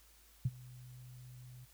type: tone with ADSR envelope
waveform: sine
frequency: 125.4 Hz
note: B2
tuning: 27 cents sharp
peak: -27 dBFS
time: 0.45-1.66 s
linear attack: 6 ms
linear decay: 39 ms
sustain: -23 dB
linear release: 24 ms
effects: added 54 Hz sine -65 dBFS peak until 1.73 s + white hiss -65 dBFS RMS until 1.73 s